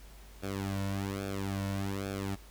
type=tone with flanger; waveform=sawtooth; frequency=98 Hz; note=G2; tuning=in tune; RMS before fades=-35 dBFS; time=0.42-2.36 s; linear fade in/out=20 ms; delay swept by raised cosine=1 to 2.5 ms; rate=1.2 Hz; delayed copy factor=-0.9; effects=added 50 Hz sine -50 dBFS peak until 2.5 s + pink hiss -57 dBFS RMS until 2.5 s